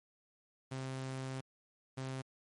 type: tone bursts at uneven times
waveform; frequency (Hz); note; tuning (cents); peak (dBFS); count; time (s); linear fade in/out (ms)
sawtooth; 131.9; C3; +14; -35; 2; 0.71-1.41 / 1.97-2.22; 10
effects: MP3 48 kbps